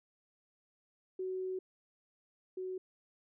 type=tone pair in turn; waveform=sine; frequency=373.4 / 372 Hz; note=F#4 / F#4; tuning=+16 / +9 cents; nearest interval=unison; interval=7 cents; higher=first; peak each=-35 / -37 dBFS; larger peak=first; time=1.19-1.59 / 2.57-2.78 s; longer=first; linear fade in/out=5 ms; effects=none